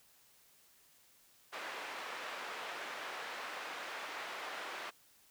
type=band-pass noise; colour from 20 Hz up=white; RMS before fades=-44 dBFS; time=1.52-4.91 s; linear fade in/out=20 ms; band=510 to 2000 Hz; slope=12 dB/octave; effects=white hiss -66 dBFS RMS until 5.3 s